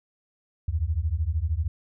sine beating tone pair, 73.42 / 86.42 Hz, D2 / F2, 0 / -18 cents, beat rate 13 Hz, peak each -26 dBFS, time 0.68-1.68 s, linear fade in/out 5 ms, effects none

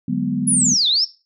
sine chord, G# half-diminished seventh, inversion second, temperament equal with one note detuned, 146.83 / 187.58 / 207.7 / 246.9 Hz, D3 / F#3 / G#3 / B3, 0 / +24 / 0 / 0 cents, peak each -26 / -23 / -25 / -22 dBFS, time 0.08-0.74 s, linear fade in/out 5 ms
sine linear two-way sweep, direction down then up, 10500 to 3427 to 5550 Hz, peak -14 dBFS, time 0.47-1.05 s, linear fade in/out 10 ms, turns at 0.88 s
effects noise-tail reverb RT60 0.3 s tail -17 dB re dry

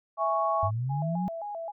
sine chord, C# minor, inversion first, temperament equal, 659.3 / 830.6 / 1108.7 Hz, E5 / G#5 / C#6, 0 / 0 / 0 cents, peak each -28 / -30 / -27 dBFS, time 0.17-0.71 s, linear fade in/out 50 ms
sine linear sweep, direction up, 95 to 190.9 Hz, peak -27 dBFS, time 0.63-1.28 s, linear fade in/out 0 ms
sine tone with vibrato, 740 Hz, F#5, in tune, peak -33 dBFS, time 0.89-1.72 s, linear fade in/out 20 ms, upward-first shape square, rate 3.8 Hz, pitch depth 190 cents each way
effects none

